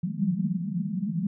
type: band-pass noise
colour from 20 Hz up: white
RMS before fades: -28 dBFS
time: 0.03-1.27 s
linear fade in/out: 5 ms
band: 160 to 210 Hz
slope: 96 dB/octave
effects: none